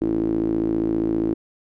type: tone with band-pass filter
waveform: sawtooth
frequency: 55 Hz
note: A1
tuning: in tune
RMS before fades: -22 dBFS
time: 0.01-1.34 s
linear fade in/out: 10 ms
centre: 320 Hz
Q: 7.6
effects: none